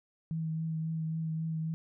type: tone with vibrato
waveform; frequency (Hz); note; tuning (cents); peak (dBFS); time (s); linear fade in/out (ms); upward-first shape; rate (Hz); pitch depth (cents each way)
sine; 160.5; E3; -46; -31; 0.31-1.74; 0; triangle; 3.7; 20
effects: none